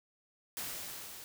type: noise with level ramp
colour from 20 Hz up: white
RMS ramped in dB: -39 to -49 dBFS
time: 0.57-1.24 s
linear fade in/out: 0 ms
effects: none